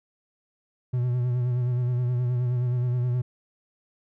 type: tone with vibrato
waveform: triangle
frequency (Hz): 123.47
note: B2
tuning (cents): 0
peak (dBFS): -20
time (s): 0.93-3.22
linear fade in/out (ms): 10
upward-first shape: sine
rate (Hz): 9.5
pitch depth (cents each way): 39
effects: none